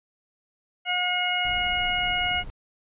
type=harmonic tone; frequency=721 Hz; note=F#5; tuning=45 cents flat; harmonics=1 / 2 / 3 / 4; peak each=-29 / -31 / -27 / -27 dBFS; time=0.85-2.44 s; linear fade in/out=50 ms
type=noise; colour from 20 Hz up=brown; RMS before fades=-38 dBFS; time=1.45-2.5 s; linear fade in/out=0 ms
effects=resampled to 8000 Hz